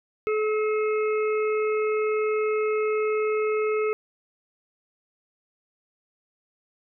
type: harmonic tone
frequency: 429.7 Hz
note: A4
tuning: 41 cents flat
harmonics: 1 / 3 / 5 / 6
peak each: -22 / -32 / -36 / -38 dBFS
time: 0.27-3.93 s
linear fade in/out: 0 ms
effects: none